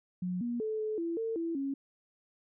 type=tone with pitch steps; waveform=sine; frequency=180.7 / 238.9 / 435.2 / 431.5 / 335.6 / 451.5 / 332.8 / 274.9 Hz; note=F#3 / A#3 / A4 / A4 / E4 / A4 / E4 / C#4; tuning=-41 / +43 / -19 / -34 / +31 / +45 / +17 / -14 cents; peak=-31 dBFS; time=0.22-1.74 s; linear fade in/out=5 ms; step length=190 ms; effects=none